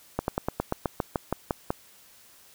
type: slowing click train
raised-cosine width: 1 ms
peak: -11 dBFS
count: 12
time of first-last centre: 0.19-1.705 s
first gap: 91 ms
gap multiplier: 1.08
effects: white hiss -55 dBFS RMS until 2.54 s